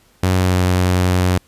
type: tone with pitch glide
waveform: sawtooth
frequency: 92.6 to 91.01 Hz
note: F#2 to F#2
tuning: +2 to -28 cents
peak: -9 dBFS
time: 0.23-1.38 s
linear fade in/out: 5 ms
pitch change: -30 cents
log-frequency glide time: 0.34-0.6 s
effects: pink hiss -54 dBFS RMS until 1.47 s + resampled to 32000 Hz